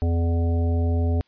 harmonic tone with a mistuned harmonic, 84.4 Hz, E2, 41 cents sharp, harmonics 1 / 3 / 5 / 7 / 9, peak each -19 / -29 / -33 / -36 / -38 dBFS, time 0.02-1.21 s, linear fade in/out 0 ms, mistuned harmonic 9, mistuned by -37 cents, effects white hiss -64 dBFS RMS until 1.27 s + resampled to 11025 Hz

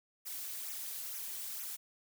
blue noise with flanger, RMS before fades -42 dBFS, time 0.25-1.77 s, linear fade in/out 20 ms, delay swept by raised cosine 0.22 to 4.02 ms, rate 2.2 Hz, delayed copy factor -0.9, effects none

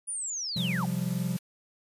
sine linear sweep, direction down, 9840 to 622 Hz, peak -31 dBFS, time 0.07-0.86 s, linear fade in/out 20 ms
white high-pass noise, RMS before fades -45 dBFS, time 0.56-1.39 s, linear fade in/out 10 ms, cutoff 240 Hz, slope 96 dB/octave
triangle chord, C suspended fourth, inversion none, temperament equal, 130.81 / 174.61 / 196 Hz, C3 / F3 / G3, 0 / 0 / 0 cents, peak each -31 / -28 / -32 dBFS, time 0.56-1.37 s, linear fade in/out 5 ms
effects resampled to 32000 Hz

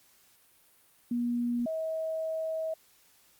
sine tone pair in turn, 240 / 640.7 Hz, B3 / E5, -49 / -49 cents, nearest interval octave + perfect fourth, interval 1700 cents, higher second, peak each -27 / -30 dBFS, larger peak first, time 1.11-1.66 / 1.66-2.74 s, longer second, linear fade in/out 5 ms, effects white hiss -63 dBFS RMS until 3.39 s + Opus 48 kbps

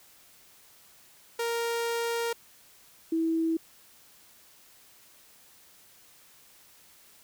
sawtooth / sine tone pair in turn, 466.2 / 326 Hz, A#4 / E4, 0 / -19 cents, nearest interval tritone, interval 619 cents, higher first, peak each -24 dBFS, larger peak neither, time 1.39-2.33 / 3.12-3.57 s, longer first, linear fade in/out 5 ms, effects white hiss -57 dBFS RMS until 7.23 s

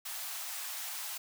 white high-pass noise, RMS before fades -40 dBFS, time 0.05-1.18 s, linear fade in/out 10 ms, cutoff 650 Hz, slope 48 dB/octave, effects none

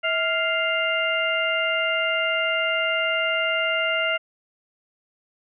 harmonic tone with a mistuned harmonic, 698.5 Hz, F5, in tune, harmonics 1 / 2 / 3 / 4, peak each -26 / -26 / -26 / -26 dBFS, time 0.03-4.18 s, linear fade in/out 20 ms, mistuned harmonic 1, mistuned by -130 cents, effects none

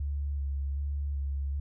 sine tone with vibrato, 70.4 Hz, C#2, 27 cents sharp, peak -29 dBFS, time 0-1.6 s, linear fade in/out 5 ms, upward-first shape square, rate 1.3 Hz, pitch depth 22 cents each way, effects none

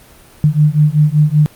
sine beating tone pair, 148.2 / 153.4 Hz, D3 / D#3, +16 / -24 cents, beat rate 5.2 Hz, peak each -11 dBFS, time 0.44-1.46 s, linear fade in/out 0 ms, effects pink hiss -43 dBFS RMS until 1.55 s + Opus 32 kbps

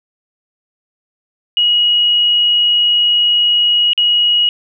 sine tone with dropouts, 2900 Hz, F#7, 35 cents flat, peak -9 dBFS, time 1.57-4.49 s, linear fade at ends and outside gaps 1 ms, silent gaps 3.933-3.977 s, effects none

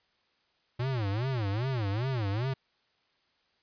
square tone with vibrato, 114.9 Hz, A#2, 25 cents flat, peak -29 dBFS, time 0.79-2.54 s, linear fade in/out 10 ms, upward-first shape sine, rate 2.5 Hz, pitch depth 280 cents each way, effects white hiss -71 dBFS RMS until 3.62 s + resampled to 11025 Hz

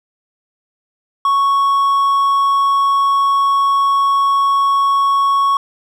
triangle tone, 1108.7 Hz, C#6, in tune, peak -9 dBFS, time 1.25-5.57 s, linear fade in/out 2 ms, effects none

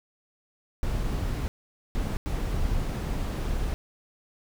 brown noise bursts at uneven times, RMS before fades -28 dBFS, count 3, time 0.83-1.48 / 1.95-2.17 / 2.26-3.74 s, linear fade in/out 0 ms, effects none

